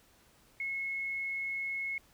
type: tone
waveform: sine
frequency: 2179 Hz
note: C#7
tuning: 30 cents flat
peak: -33 dBFS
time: 0.6-1.98 s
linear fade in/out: 2 ms
effects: pink hiss -64 dBFS RMS until 2.13 s